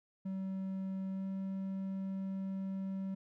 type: tone with pitch glide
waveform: triangle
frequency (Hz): 191 to 192.33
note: G3 to G3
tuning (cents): -45 to -33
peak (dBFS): -34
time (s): 0.25-3.15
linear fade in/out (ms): 10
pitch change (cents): +12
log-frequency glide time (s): 1.11-1.25
effects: none